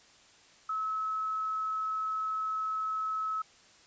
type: tone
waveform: sine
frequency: 1293 Hz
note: E6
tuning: 34 cents flat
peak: -30 dBFS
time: 0.69-3.42 s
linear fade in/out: 5 ms
effects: white hiss -59 dBFS RMS until 3.86 s + resampled to 16000 Hz